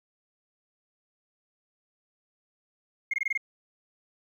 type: tone bursts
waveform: sine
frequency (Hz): 2138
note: C7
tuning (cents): +37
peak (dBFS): -23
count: 6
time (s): 3.11-3.376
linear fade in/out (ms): 5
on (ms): 26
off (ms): 22
effects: tanh soft clip ceiling -20 dBFS + 10-bit